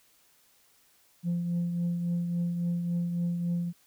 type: tone with tremolo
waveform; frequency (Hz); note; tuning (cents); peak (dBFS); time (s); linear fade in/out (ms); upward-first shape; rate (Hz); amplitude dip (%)
sine; 173; F3; -16; -23; 1.23-3.73; 50; triangle; 3.6; 50
effects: tanh soft clip ceiling -24 dBFS + white hiss -64 dBFS RMS until 3.86 s